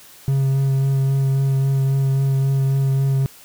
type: tone with vibrato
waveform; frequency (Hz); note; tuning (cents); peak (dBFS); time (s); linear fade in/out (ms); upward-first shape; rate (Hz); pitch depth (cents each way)
triangle; 135.7; C#3; -36; -13; 0.28-3.26; 0; sine; 3.7; 13
effects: white hiss -45 dBFS RMS until 3.44 s